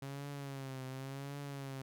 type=tone with vibrato; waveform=sawtooth; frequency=136.4 Hz; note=C#3; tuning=28 cents flat; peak=-38 dBFS; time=0.02-1.82 s; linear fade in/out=5 ms; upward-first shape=triangle; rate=0.91 Hz; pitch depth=85 cents each way; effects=none